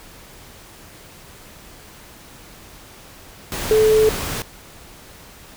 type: tone in noise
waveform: sine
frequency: 434.2 Hz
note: A4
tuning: 23 cents flat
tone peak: -11 dBFS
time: 3.71-4.09 s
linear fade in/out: 0 ms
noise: pink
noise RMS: -26 dBFS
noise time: 3.52-4.42 s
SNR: +12 dB
effects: pink hiss -43 dBFS RMS until 5.56 s